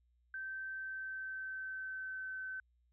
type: tone with pitch glide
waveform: sine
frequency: 1551 to 1529.6 Hz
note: G6 to G6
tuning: -19 to -43 cents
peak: -40 dBFS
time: 0.34-2.6 s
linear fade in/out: 2 ms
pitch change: -24 cents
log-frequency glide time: 0.7-2.3 s
effects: added 60 Hz sine -70 dBFS peak until 2.92 s